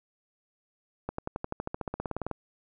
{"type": "accelerating click train", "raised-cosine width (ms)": 1, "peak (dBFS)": -18, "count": 19, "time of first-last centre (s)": [1.09, 2.313], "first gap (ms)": 94, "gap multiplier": 0.96, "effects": []}